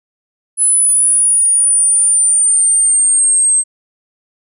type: linear sweep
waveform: sine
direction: down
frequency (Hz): 10100 to 8300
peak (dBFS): -8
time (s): 0.57-3.64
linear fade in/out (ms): 50
effects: none